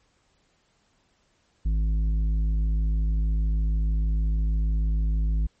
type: tone with tanh clipping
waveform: triangle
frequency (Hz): 53.2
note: G#1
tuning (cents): +42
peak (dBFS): -22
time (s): 1.65-5.47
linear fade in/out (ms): 10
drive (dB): 12
effects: pink hiss -67 dBFS RMS until 5.6 s + MP3 32 kbps